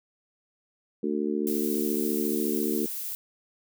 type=harmonic tone; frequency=74.4 Hz; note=D2; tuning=23 cents sharp; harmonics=3 / 4 / 5 / 6; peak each=-30 / -30 / -30 / -34 dBFS; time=1.03-2.86 s; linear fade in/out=5 ms
type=noise; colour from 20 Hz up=violet; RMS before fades=-34 dBFS; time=1.47-3.15 s; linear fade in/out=0 ms
effects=none